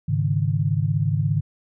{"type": "chord", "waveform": "sine", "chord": "Ab suspended fourth", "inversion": "none", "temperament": "equal", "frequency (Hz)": [103.83, 138.59, 155.56], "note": ["Ab2", "Db3", "Eb3"], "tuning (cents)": [0, 0, 0], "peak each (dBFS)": -23, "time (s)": [0.08, 1.41], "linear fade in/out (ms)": 10, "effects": []}